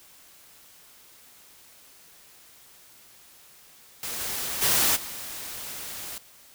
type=noise with level steps; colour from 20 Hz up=white; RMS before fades=-33 / -31 / -22 / -37 dBFS; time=4.03-6.18 s; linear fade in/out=2 ms; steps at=4.19 / 4.61 / 4.95 s; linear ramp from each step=20 ms; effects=white hiss -53 dBFS RMS until 6.54 s